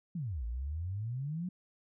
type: exponential two-way sweep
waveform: sine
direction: down then up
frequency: 187.1 to 55 to 187.1 Hz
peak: -34 dBFS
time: 0.15-1.49 s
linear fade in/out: 5 ms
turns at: 0.45 s
effects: none